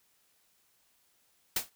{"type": "noise with exponential decay", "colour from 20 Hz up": "white", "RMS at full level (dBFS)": -25, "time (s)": [1.56, 1.7], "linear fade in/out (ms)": 5, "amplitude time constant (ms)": 29, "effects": ["white hiss -70 dBFS RMS until 1.75 s"]}